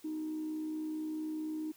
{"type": "tone with frequency modulation", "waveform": "sine", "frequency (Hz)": 311.1, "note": "D#4", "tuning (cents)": 0, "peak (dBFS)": -34, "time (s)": [0.04, 1.72], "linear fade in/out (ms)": 10, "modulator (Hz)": 64.4, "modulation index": 0.25, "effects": ["tanh soft clip ceiling -31 dBFS", "white hiss -62 dBFS RMS until 1.76 s"]}